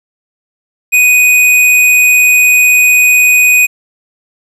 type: tone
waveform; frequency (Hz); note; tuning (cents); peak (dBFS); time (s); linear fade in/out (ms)
square; 2489; D#7; 0; -5; 0.92-3.67; 20
effects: resampled to 32000 Hz + 7-bit